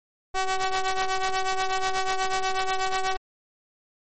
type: ring-modulated tone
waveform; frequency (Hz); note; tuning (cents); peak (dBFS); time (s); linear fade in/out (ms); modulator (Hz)
sawtooth; 379.1; F#4; +42; -16; 0.34-3.17; 10; 375
effects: MP3 32 kbps